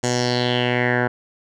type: tone with low-pass filter sweep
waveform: 10% pulse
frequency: 123 Hz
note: B2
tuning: 7 cents flat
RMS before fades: -20 dBFS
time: 0.03-1.08 s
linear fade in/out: 10 ms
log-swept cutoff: 7200 to 1400 Hz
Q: 4.2
effects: none